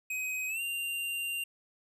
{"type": "tone with pitch glide", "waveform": "square", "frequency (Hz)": [2521, 2781], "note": ["D#7", "F7"], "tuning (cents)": [22, -8], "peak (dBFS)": -33, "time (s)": [0.1, 1.44], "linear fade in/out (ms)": 5, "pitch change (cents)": 170, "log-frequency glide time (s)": [0.48, 0.61], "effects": []}